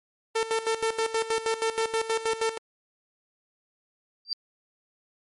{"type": "tone with tremolo", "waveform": "sawtooth", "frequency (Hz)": 448.3, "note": "A4", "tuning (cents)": 32, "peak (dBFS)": -19, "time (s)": [0.35, 2.58], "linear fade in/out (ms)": 10, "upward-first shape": "square", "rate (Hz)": 6.3, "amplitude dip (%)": 75}
{"type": "tone with exponential growth", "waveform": "sine", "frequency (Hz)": 4700, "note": "D8", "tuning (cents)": 1, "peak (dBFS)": -21, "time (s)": [4.25, 4.33], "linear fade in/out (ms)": 1, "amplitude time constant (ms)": 17}
{"effects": ["MP3 48 kbps"]}